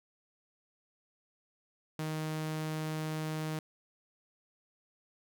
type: tone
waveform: sawtooth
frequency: 156.2 Hz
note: D#3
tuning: 7 cents sharp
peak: -30 dBFS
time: 1.99-3.59 s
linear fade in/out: 2 ms
effects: none